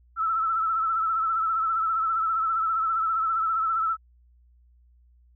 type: tone with vibrato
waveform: sine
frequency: 1318.5 Hz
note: E6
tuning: in tune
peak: -22 dBFS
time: 0.16-3.97 s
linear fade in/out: 50 ms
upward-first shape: triangle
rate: 15 Hz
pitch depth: 60 cents each way
effects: added 60 Hz sine -55 dBFS peak until 5.35 s